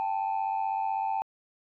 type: tone pair together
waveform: sine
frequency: 784 / 880 Hz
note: G5 / A5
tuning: 0 / 0 cents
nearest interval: major second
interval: 200 cents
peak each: -28 dBFS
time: 0-1.22 s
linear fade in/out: 0 ms
effects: tanh soft clip ceiling -23 dBFS